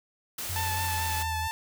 white noise, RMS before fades -35 dBFS, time 0.38-1.23 s, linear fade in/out 5 ms
sine tone with pitch glide, 89.8 to 81.4 Hz, F2 to E2, +49 to -21 cents, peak -32 dBFS, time 0.49-1.48 s, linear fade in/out 10 ms, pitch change -170 cents, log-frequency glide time 0.81-1.23 s
sawtooth tone with vibrato, 880 Hz, A5, in tune, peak -26 dBFS, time 0.56-1.51 s, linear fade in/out 0 ms, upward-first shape sine, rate 4.6 Hz, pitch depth 22 cents each way
effects none

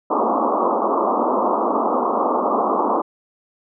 white band-pass noise, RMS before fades -19 dBFS, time 0.1-3.02 s, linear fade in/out 10 ms, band 210 to 1200 Hz, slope 96 dB/octave, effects none

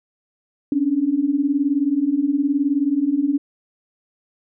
sine beating tone pair, 270.5 / 289.5 Hz, C#4 / D4, -42 / -25 cents, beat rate 19 Hz, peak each -21 / -18 dBFS, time 0.72-3.38 s, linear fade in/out 2 ms, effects none

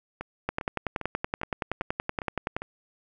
two click trains, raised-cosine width 0.5 ms, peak -19 / -12 dBFS, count 7 / 23, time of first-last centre 0.21-2.62 / 0.49-2.565 s, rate 2.49 / 10.6 Hz, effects none

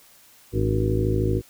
harmonic tone with a mistuned harmonic, 52.9 Hz, G#1, 33 cents sharp, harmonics 1 / 2 / 3 / 4 / 5 / 6 / 7 / 8 / 9, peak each -27 / -23 / -31 / -35 / -32 / -30 / -26 / -38 / -31 dBFS, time 0.52-1.42 s, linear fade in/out 50 ms, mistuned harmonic 6, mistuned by -61 cents, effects white hiss -53 dBFS RMS until 1.49 s

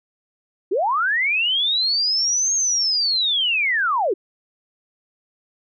sine linear two-way sweep, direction up then down, 329.6 to 6530 to 329.6 Hz, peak -17 dBFS, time 0.71-4.14 s, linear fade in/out 10 ms, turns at 2.54 s, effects none

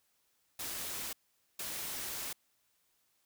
white noise bursts at uneven times, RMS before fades -40 dBFS, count 2, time 0.59-1.13 / 1.59-2.33 s, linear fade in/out 5 ms, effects white hiss -75 dBFS RMS until 3.25 s

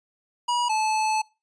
square tone pair in turn, 966 / 868.2 Hz, B5 / A5, -39 / -23 cents, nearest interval major second, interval 184 cents, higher first, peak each -22 dBFS, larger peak neither, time 0.48-0.69 / 0.69-1.22 s, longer second, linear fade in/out 10 ms, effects noise-tail reverb RT60 0.3 s tail -24 dB re dry + resampled to 22050 Hz

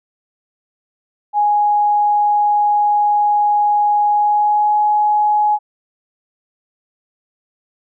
sine tone with pitch glide, 830.6 to 839.8 Hz, G#5 to G#5, 0 to +19 cents, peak -11 dBFS, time 1.33-5.59 s, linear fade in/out 50 ms, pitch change +19 cents, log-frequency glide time 4.08-4.76 s, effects none

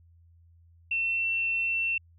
sine tone, 2699 Hz, E7, 40 cents sharp, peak -25 dBFS, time 0.91-1.98 s, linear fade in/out 5 ms, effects added 84 Hz sine -55 dBFS peak until 2.18 s

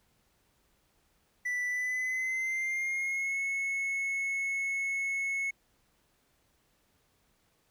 triangle tone with pitch glide, 1975.5 to 2192 Hz, B6 to C#7, 0 to -20 cents, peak -28 dBFS, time 1.45-5.51 s, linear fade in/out 10 ms, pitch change +180 cents, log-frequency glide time 1.67-3.39 s, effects pink hiss -71 dBFS RMS until 7.7 s

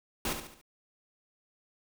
pink noise with echo, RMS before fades -32 dBFS, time 0.25-0.33 s, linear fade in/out 2 ms, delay 71 ms, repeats 4, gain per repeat -7 dB, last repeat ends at 0.614 s, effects none

